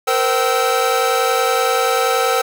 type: tone cluster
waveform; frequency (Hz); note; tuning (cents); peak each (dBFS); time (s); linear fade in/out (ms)
45% pulse; 466.5 / 517 / 770 / 1308; A#4 / C5 / G5 / E6; +1 / -21 / -31 / -14; -20; 0.07-2.42; 10
effects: none